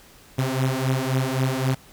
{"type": "beating tone pair", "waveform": "sawtooth", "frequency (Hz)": [129.4, 133.2], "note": ["C3", "C3"], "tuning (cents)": [-19, 31], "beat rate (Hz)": 3.8, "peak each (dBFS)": -20, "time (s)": [0.38, 1.75], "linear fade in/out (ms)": 10, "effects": ["pink hiss -50 dBFS RMS until 1.92 s"]}